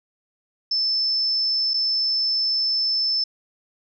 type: tone with dropouts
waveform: sine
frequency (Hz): 5274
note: E8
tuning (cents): 0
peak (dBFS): -19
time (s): 0.71-3.24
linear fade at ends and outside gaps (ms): 5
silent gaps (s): 1.736-1.74
effects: none